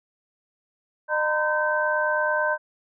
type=tone cluster; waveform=sine; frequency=608 / 926 / 1015 / 1545 Hz; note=D#5 / A#5 / B5 / G6; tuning=-40 / -12 / +47 / -26 cents; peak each=-25 / -29 / -29 / -24 dBFS; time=1.08-2.58 s; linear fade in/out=50 ms; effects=none